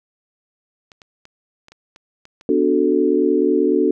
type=clicks; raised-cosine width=0.2 ms; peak=-26 dBFS; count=8; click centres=0.918 / 1.018 / 1.254 / 1.684 / 1.72 / 1.961 / 2.254 / 2.411 s
type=chord; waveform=sine; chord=B minor seventh; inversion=none; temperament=equal with one note detuned; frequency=249.8 / 293.7 / 370 / 440 Hz; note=B3 / D4 / F#4 / A4; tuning=+20 / 0 / 0 / 0 cents; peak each=-22 / -18 / -18 / -19 dBFS; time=2.49-3.91 s; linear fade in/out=2 ms
effects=none